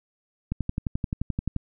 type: click train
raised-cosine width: 5 ms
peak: -14 dBFS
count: 13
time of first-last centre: 0.52-1.563 s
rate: 11.5 Hz
effects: none